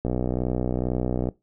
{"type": "click train", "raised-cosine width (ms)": 2, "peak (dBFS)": -12, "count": 78, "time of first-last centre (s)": [0.05, 1.288], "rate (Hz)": 62.2, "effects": ["noise-tail reverb RT60 0.2 s tail -20 dB re dry"]}